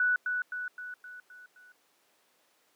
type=tone with echo; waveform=sine; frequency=1480 Hz; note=F#6; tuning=in tune; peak=-23 dBFS; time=0-0.16 s; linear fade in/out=2 ms; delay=260 ms; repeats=6; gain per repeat=-5 dB; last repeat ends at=1.72 s; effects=pink hiss -68 dBFS RMS until 2.75 s + high-pass 400 Hz 12 dB/octave